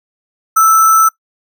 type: tone with sample-and-hold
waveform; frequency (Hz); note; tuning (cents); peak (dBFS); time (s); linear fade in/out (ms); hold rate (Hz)
sine; 1322; E6; +5; -5; 0.56-1.09; 10; 7350
effects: noise-tail reverb RT60 0.1 s tail -20 dB re dry